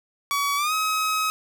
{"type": "tone with pitch glide", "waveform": "sawtooth", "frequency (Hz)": [1134, 1272.9], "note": ["C#6", "D#6"], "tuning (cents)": [39, 39], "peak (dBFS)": -18, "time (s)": [0.31, 1.3], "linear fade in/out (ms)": 0, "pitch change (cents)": 200, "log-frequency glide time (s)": [0.56, 0.73], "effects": []}